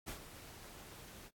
pink noise with ADSR envelope, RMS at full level -43 dBFS, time 0.06-1.31 s, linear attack 25 ms, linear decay 98 ms, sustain -11 dB, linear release 56 ms, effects AAC 64 kbps

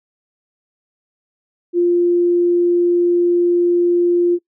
sine tone, 349.2 Hz, F4, in tune, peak -11 dBFS, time 1.73-4.39 s, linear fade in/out 50 ms, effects noise-tail reverb RT60 0.1 s tail -23 dB re dry

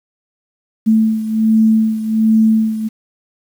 sine beating tone pair, 220 / 221.3 Hz, A3 / A3, 0 / +10 cents, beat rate 1.3 Hz, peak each -11 / -16 dBFS, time 0.86-2.89 s, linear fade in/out 20 ms, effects 7-bit

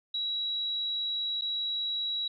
sine tone with dropouts, 3885 Hz, B7, 29 cents flat, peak -29 dBFS, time 0.14-2.28 s, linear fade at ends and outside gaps 5 ms, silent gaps 1.412-1.419 s, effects none

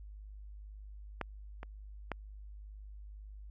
clicks, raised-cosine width 0.5 ms, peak -20 / -29 / -20 dBFS, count 3, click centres 1.213 / 1.631 / 2.117 s, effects added 51 Hz sine -46 dBFS peak until 3.5 s + AAC 64 kbps

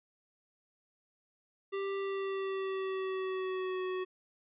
square tone with pitch glide, 392.9 to 370.8 Hz, G4 to F#4, +4 to +4 cents, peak -34 dBFS, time 1.72-4.05 s, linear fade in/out 20 ms, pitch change -100 cents, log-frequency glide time 1.98-3.83 s, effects resampled to 8000 Hz

